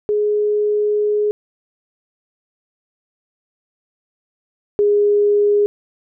sine tone pair in turn, 418.5 / 412 Hz, G#4 / G#4, +13 / -14 cents, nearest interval unison, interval 27 cents, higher first, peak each -14 / -11 dBFS, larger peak second, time 0.09-1.31 / 4.79-5.66 s, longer first, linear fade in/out 0 ms, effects none

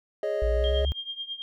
triangle chord, Ab suspended fourth, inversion none, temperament equal, 415.3 / 554.4 / 622.3 Hz, Ab4 / Db5 / Eb5, 0 / 0 / 0 cents, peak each -29 / -30 / -26 dBFS, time 0.23-0.85 s, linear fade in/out 2 ms
sine exponential sweep, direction up, 55 to 71.2 Hz, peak -23 dBFS, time 0.42-0.92 s, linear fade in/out 0 ms
sine tone with tremolo, 3209 Hz, G7, 40 cents sharp, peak -29 dBFS, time 0.64-1.42 s, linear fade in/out 0 ms, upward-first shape triangle, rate 9.2 Hz, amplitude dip 90%
effects none

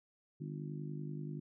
harmonic tone, 50.4 Hz, G1, 49 cents sharp, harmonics 3 / 4 / 5 / 6 / 7, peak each -41 / -49 / -49 / -52 / -51 dBFS, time 0.4-1.4 s, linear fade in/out 10 ms, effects none

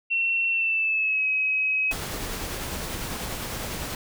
sine tone with pitch glide, 2713 to 2546 Hz, E7 to D#7, +49 to +39 cents, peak -21 dBFS, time 0.1-1.93 s, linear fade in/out 20 ms, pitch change -110 cents, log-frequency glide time 0.5-1.25 s
pink noise with tremolo, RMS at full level -31 dBFS, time 1.91-3.95 s, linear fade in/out 2 ms, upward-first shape triangle, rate 10 Hz, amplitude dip 25%
effects none

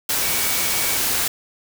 sine tone in noise, 2265 Hz, C#7, 37 cents sharp, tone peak -31 dBFS, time 0.22-0.97 s, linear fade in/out 5 ms, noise white, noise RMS -21 dBFS, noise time 0.09-1.28 s, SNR -13 dB, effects none

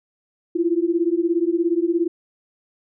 sine beating tone pair, 331.6 / 348.6 Hz, E4 / F4, +10 / -3 cents, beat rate 17 Hz, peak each -20 dBFS, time 0.55-2.08 s, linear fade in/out 10 ms, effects none

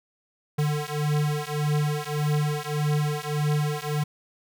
square beating tone pair, 148.2 / 149.9 Hz, D3 / D3, +16 / +36 cents, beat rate 1.7 Hz, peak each -27 dBFS, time 0.58-4.04 s, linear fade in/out 10 ms, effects none

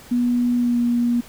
sine tone with pitch glide, 243.2 to 239.2 Hz, B3 to A#3, -26 to +45 cents, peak -16 dBFS, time 0.11-1.21 s, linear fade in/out 10 ms, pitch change -29 cents, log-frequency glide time 0.57-0.79 s, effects pink hiss -44 dBFS RMS until 1.28 s

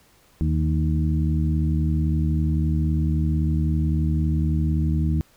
harmonic tone with a mistuned harmonic, 77.78 Hz, D#2, in tune, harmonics 1 / 2 / 3 / 4, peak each -21 / -23 / -29 / -30 dBFS, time 0.41-5.21 s, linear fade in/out 0 ms, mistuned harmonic 3, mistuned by -45 cents, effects pink hiss -57 dBFS RMS until 5.36 s

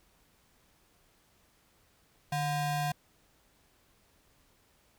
square ring-modulated tone, 435.5 Hz, A4, 18 cents flat, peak -27 dBFS, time 2.32-2.92 s, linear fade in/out 5 ms, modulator 285 Hz, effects pink hiss -67 dBFS RMS until 4.98 s

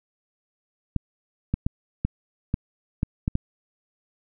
clicks, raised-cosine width 5 ms, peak -10 dBFS, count 8, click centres 0.963 / 1.54 / 1.665 / 2.05 / 2.541 / 3.031 / 3.279 / 3.354 s, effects none

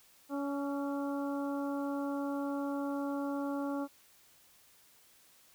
harmonic tone with a mistuned harmonic, 281.8 Hz, C#4, 29 cents sharp, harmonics 1 / 2 / 3 / 4 / 5, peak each -34 / -40 / -44 / -46 / -48 dBFS, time 0.29-3.88 s, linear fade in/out 50 ms, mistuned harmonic 5, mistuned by -35 cents, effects white hiss -63 dBFS RMS until 5.54 s

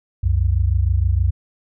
sine tone pair together, 65.41 / 91.81 Hz, C2 / F#2, 0 / -13 cents, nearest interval tritone, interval 587 cents, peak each -17 dBFS, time 0.23-1.31 s, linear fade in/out 10 ms, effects none

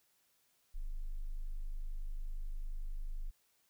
sine tone, 25.58 Hz, G#0, 25 cents flat, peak -35 dBFS, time 0.74-3.31 s, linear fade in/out 20 ms, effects tanh soft clip ceiling -32 dBFS + white hiss -74 dBFS RMS until 3.69 s

